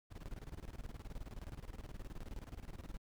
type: noise with tremolo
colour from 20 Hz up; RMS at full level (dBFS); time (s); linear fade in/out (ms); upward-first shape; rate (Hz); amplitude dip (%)
brown; -45; 0.1-2.98; 20; square; 19; 80
effects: none